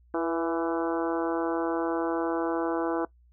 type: harmonic tone with a mistuned harmonic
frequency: 166.5 Hz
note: E3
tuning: 18 cents sharp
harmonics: 2 / 3 / 4 / 5 / 6 / 7 / 8 / 9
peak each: -28 / -32 / -34 / -36 / -38 / -39 / -40 / -41 dBFS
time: 0.14-3.05 s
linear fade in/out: 2 ms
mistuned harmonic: 3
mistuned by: -32 cents
effects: noise-tail reverb RT60 0.1 s tail -20 dB re dry + added 60 Hz sine -56 dBFS peak until 3.32 s